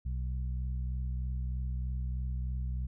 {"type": "harmonic tone", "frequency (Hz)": 63.2, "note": "B1", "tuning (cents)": 41, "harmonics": [1, 2, 3], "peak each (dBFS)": [-32, -40, -49], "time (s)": [0.05, 2.87], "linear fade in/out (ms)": 10, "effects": []}